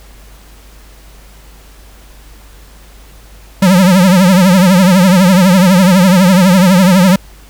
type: tone with vibrato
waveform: square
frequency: 185 Hz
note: F#3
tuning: in tune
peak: -5 dBFS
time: 3.62-7.16 s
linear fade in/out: 5 ms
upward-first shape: triangle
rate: 12 Hz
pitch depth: 140 cents each way
effects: added 50 Hz sine -36 dBFS peak until 7.49 s + pink hiss -42 dBFS RMS until 7.49 s